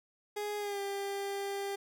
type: tone with pitch glide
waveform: 30% pulse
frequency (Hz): 415.3 to 397.9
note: G#4 to G4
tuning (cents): 0 to +26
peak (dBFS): -32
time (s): 0.36-1.76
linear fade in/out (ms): 10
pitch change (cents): -74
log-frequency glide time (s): 0.58-0.8
effects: none